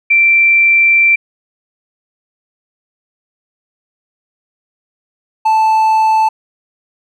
sine / triangle tone pair in turn, 2349 / 877.8 Hz, D7 / A5, 0 / -4 cents, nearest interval octave + perfect fourth, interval 1704 cents, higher first, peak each -6 dBFS, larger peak neither, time 0.1-1.16 / 5.45-6.29 s, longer first, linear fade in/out 10 ms, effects none

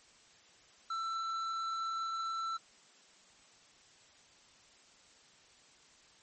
sine tone with hard clipping, 1335 Hz, E6, 22 cents sharp, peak -36 dBFS, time 0.9-2.57 s, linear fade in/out 5 ms, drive 7 dB, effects white hiss -62 dBFS RMS until 6.22 s + MP3 32 kbps

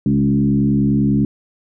sine tone with frequency modulation, 208.4 Hz, G#3, 6 cents sharp, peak -12 dBFS, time 0.06-1.25 s, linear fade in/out 2 ms, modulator 70 Hz, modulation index 1.2, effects none

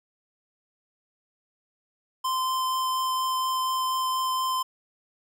square tone with vibrato, 1036 Hz, C6, 17 cents flat, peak -25 dBFS, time 2.24-4.63 s, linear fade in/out 10 ms, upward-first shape triangle, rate 4.2 Hz, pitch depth 8 cents each way, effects none

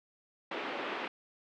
pink band-pass noise, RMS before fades -38 dBFS, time 0.51-1.08 s, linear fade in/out 5 ms, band 290 to 3100 Hz, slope 24 dB/octave, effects none

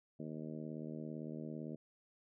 harmonic tone, 77.78 Hz, D#2, in tune, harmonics 2 / 3 / 4 / 5 / 6 / 7 / 8, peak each -47 / -46 / -49 / -53 / -55 / -56 / -56 dBFS, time 0.19-1.76 s, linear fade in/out 10 ms, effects none

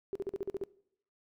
sine tone bursts, 392 Hz, G4, in tune, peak -32 dBFS, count 8, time 0.13-0.637 s, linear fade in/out 0 ms, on 24 ms, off 45 ms, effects noise-tail reverb RT60 0.7 s tail -22 dB re dry

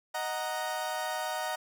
30% pulse chord, D# minor, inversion none, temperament equal, 622.3 / 740 / 932.3 Hz, D#5 / F#5 / A#5, 0 / 0 / 0 cents, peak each -34 / -33 / -34 dBFS, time 0.14-1.56 s, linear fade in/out 10 ms, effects none

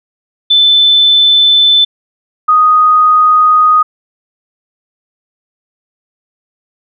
sine tone pair in turn, 3520 / 1244.5 Hz, A7 / D#6, 0 / 0 cents, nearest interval octave + tritone, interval 1800 cents, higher first, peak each -4 dBFS, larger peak neither, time 0.5-1.85 / 2.48-3.83 s, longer neither, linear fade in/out 10 ms, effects none

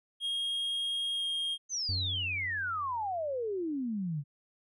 triangle tone with pitch glide, 3255 to 3233 Hz, G#7 to G#7, -36 to -47 cents, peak -29 dBFS, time 0.2-1.58 s, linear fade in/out 50 ms, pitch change -11 cents, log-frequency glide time 1.14-1.25 s
sine exponential sweep, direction down, 6380 to 136.7 Hz, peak -31 dBFS, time 1.69-4.24 s, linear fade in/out 50 ms
triangle tone with exponential decay, 92.1 Hz, F#2, 7 cents flat, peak -29 dBFS, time 1.89-3.83 s, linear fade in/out 0 ms, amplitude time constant 420 ms
effects none

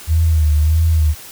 sine tone with vibrato, 78.3 Hz, D#2, 11 cents sharp, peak -10 dBFS, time 0.07-1.15 s, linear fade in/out 50 ms, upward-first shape sine, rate 1.6 Hz, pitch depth 77 cents each way, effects white hiss -36 dBFS RMS until 1.31 s

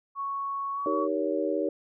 sine tone with pitch glide, 1108.7 to 1126.8 Hz, C#6 to C#6, 0 to +28 cents, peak -29 dBFS, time 0.15-1.08 s, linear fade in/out 50 ms, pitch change +28 cents, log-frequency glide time 0.74-0.8 s
sine chord, Eb dominant seventh, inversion none, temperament just, 311.1 / 388.9 / 466.7 / 560 Hz, Eb4 / G4 / Bb4 / Db5, 0 / -14 / +2 / +18 cents, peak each -30 / -31 / -32 / -30 dBFS, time 0.86-1.69 s, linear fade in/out 2 ms
effects none

